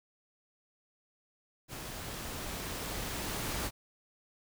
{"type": "noise with level ramp", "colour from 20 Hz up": "pink", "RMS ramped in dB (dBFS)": [-43, -35], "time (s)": [1.68, 3.71], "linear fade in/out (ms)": 50, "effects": []}